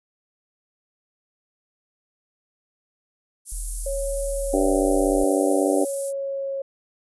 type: high-pass noise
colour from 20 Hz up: pink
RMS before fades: -29 dBFS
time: 3.45-6.13 s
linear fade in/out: 50 ms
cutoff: 10000 Hz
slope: 24 dB/octave
type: tone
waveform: sine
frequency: 40.13 Hz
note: E1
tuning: 46 cents flat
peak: -28 dBFS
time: 3.52-5.24 s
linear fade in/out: 0 ms
type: tone with vibrato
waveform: sine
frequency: 550 Hz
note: C#5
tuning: 14 cents flat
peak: -25 dBFS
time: 3.86-6.62 s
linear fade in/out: 5 ms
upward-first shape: triangle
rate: 0.63 Hz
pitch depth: 16 cents each way
type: harmonic tone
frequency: 96.5 Hz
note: G2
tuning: 27 cents flat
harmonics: 3 / 4 / 5 / 6 / 7 / 8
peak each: -22 / -24 / -26 / -28 / -29 / -30 dBFS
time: 4.53-5.85 s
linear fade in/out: 10 ms
effects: resampled to 24000 Hz